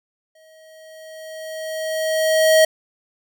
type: tone with exponential growth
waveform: square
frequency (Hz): 634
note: D#5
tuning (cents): +32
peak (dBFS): -10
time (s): 0.35-2.65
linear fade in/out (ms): 5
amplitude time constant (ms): 500
effects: none